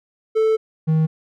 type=tone pair in turn; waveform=triangle; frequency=440 / 158.15 Hz; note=A4 / D#3; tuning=0 / +29 cents; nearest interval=octave + tritone; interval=1771 cents; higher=first; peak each=-12 dBFS; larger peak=neither; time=0.35-0.57 / 0.87-1.07 s; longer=first; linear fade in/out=20 ms; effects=none